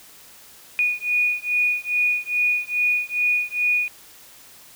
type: beating tone pair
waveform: sine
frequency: 2459 / 2461.4 Hz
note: D#7 / D#7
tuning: -21 / -19 cents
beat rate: 2.4 Hz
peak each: -22 / -22 dBFS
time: 0.79-3.88 s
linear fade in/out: 0 ms
effects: white hiss -47 dBFS RMS until 4.75 s